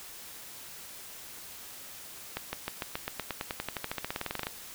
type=accelerating click train; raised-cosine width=0.3 ms; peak=-16 dBFS; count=26; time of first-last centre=2.37-4.469 s; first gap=160 ms; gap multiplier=0.94; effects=white hiss -46 dBFS RMS until 4.74 s